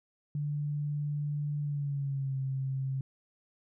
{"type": "tone with pitch glide", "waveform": "sine", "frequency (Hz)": [146.83, 133.87], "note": ["D3", "C3"], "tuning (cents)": [0, 40], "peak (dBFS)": -30, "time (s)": [0.35, 3.01], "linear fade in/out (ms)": 2, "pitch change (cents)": -160, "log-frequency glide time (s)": [1.61, 2.37], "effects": []}